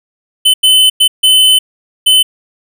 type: tone bursts at uneven times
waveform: square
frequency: 3037 Hz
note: F#7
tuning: 44 cents sharp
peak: -5 dBFS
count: 5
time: 0.45-0.54 / 0.63-0.9 / 1-1.08 / 1.23-1.59 / 2.06-2.23 s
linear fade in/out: 10 ms
effects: none